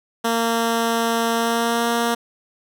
10% pulse tone with pitch glide, 230 to 234.2 Hz, A#3 to A#3, -23 to +8 cents, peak -10 dBFS, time 0.24-2.15 s, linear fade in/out 10 ms, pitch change +31 cents, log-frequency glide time 1.33-1.88 s, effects none

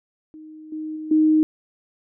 sine tone with level steps, 311.1 Hz, D#4, in tune, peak -38 / -27 / -29 / -13 dBFS, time 0.34-1.43 s, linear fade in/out 0 ms, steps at 0.72 / 0.96 / 1.11 s, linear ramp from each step 5 ms, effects none

